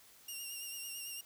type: tone with vibrato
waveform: 10% pulse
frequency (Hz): 2797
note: F7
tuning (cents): +2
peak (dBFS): -34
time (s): 0.28-1.21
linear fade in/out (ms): 5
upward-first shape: sine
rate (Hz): 9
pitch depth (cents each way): 33
effects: white hiss -61 dBFS RMS until 1.25 s